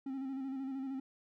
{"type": "tone with vibrato", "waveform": "triangle", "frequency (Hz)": 267.5, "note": "C4", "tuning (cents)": 38, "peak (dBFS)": -35, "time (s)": [0.06, 1], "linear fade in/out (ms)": 5, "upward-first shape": "square", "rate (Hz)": 13, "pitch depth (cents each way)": 35, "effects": []}